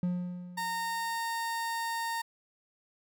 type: tone with exponential decay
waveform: triangle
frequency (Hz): 178.4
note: F3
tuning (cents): +37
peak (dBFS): -24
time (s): 0.03-1.18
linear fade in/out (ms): 2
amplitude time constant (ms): 250
type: tone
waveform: 30% pulse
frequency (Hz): 920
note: A#5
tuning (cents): -23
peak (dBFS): -29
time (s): 0.57-2.22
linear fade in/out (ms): 10
effects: none